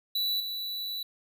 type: tone with level steps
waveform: square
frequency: 3951 Hz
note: B7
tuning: in tune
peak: -27 / -33 dBFS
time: 0.15-1.03 s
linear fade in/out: 5 ms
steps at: 0.4 s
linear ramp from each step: 2 ms
effects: none